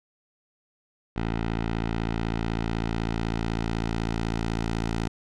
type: tone with low-pass filter sweep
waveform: 10% pulse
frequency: 56 Hz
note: A1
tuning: 31 cents sharp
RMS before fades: -28 dBFS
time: 1.16-5.08 s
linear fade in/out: 5 ms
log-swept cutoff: 3000 to 6600 Hz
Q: 0.83
effects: none